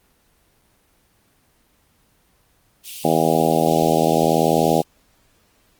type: high-pass noise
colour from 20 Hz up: pink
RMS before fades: -34 dBFS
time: 2.83-4.84 s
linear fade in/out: 50 ms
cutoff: 2600 Hz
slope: 48 dB/octave
type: harmonic tone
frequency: 80.5 Hz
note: E2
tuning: 41 cents flat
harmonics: 2 / 3 / 4 / 5 / 6 / 7 / 8 / 9 / 10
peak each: -23 / -23 / -23 / -23 / -23 / -23 / -23 / -23 / -23 dBFS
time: 3.04-4.82 s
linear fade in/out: 10 ms
effects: pink hiss -60 dBFS RMS until 5.79 s + Opus 24 kbps